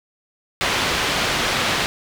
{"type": "low-pass noise", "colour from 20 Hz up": "white", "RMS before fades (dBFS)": -21, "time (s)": [0.61, 1.86], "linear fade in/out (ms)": 0, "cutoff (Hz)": 3300, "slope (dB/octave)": 12, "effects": []}